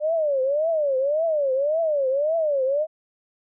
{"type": "tone with vibrato", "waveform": "sine", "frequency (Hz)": 587.3, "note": "D5", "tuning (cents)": 0, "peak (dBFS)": -19, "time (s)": [0, 2.87], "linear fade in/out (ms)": 50, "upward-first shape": "triangle", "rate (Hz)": 1.8, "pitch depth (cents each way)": 240, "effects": []}